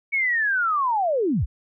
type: linear sweep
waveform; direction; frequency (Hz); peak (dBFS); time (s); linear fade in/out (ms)
sine; down; 2245 to 37; -19; 0.12-1.46; 20
effects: none